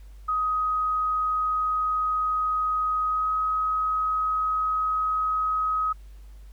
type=tone with pitch glide; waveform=sine; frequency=1257 to 1267.2 Hz; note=D#6 to D#6; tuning=+17 to +31 cents; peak=-22 dBFS; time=0.28-5.93 s; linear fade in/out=10 ms; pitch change=+14 cents; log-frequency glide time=3.08-3.31 s; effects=added 50 Hz sine -42 dBFS peak until 6.52 s + pink hiss -62 dBFS RMS until 6.52 s